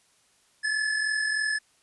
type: tone pair together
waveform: square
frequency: 1716.8 / 1760 Hz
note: A6 / A6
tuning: -43 / 0 cents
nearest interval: unison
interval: 43 cents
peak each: -26 / -34 dBFS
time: 0.63-1.59 s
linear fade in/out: 20 ms
effects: white hiss -64 dBFS RMS until 1.82 s + resampled to 24000 Hz